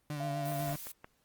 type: tone with vibrato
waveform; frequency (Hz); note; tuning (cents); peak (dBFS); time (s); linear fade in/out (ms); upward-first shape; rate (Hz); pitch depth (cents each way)
35% pulse; 146.83; D3; 0; -33; 0.1-0.76; 2; sine; 8; 34
type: tone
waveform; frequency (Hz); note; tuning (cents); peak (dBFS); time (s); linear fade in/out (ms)
sine; 686; F5; -31; -36; 0.2-0.73; 2
type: noise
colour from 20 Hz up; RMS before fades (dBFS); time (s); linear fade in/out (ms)
blue; -45; 0.45-0.92; 5
type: click train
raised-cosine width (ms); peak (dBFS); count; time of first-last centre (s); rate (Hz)
0.5; -31; 4; 0.52-1.044; 5.72
effects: pink hiss -73 dBFS RMS until 1.24 s + Opus 32 kbps